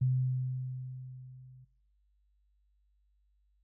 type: tone with level ramp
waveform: sine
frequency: 128.4 Hz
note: C3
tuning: 32 cents flat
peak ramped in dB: -24 to -53 dBFS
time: 0.01-1.65 s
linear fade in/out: 10 ms
effects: noise-tail reverb RT60 0.6 s tail -20 dB re dry + added 50 Hz sine -68 dBFS peak until 3.63 s